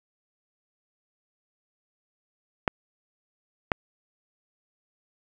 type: clicks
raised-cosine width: 0.5 ms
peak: -6 dBFS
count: 2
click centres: 2.678 / 3.718 s
effects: none